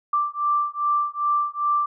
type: beating tone pair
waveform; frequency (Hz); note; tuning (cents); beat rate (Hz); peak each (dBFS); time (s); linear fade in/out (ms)
sine; 1174.7 / 1177.2; D6 / D6; 0 / +4; 2.5; -23; 0.13-1.86; 5
effects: none